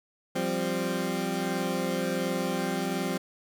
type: chord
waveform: 20% pulse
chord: F suspended second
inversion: none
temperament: equal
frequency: 174.61 / 196 / 261.6 Hz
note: F3 / G3 / C4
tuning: 0 / 0 / 0 cents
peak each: -27 / -27 / -27 dBFS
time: 0.35-3.18 s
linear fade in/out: 10 ms
effects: none